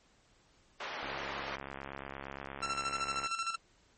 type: band-pass noise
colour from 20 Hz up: pink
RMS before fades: -41 dBFS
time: 0.8-1.56 s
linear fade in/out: 5 ms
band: 580 to 2900 Hz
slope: 12 dB/octave
type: click train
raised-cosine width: 0.5 ms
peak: -26 dBFS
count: 154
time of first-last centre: 1.03-3.26 s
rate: 68.6 Hz
type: tone with tremolo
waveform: sawtooth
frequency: 1347 Hz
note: E6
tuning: 37 cents sharp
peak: -28 dBFS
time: 2.62-3.56 s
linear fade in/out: 10 ms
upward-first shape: square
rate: 13 Hz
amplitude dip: 60%
effects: pink hiss -67 dBFS RMS until 3.97 s + MP3 32 kbps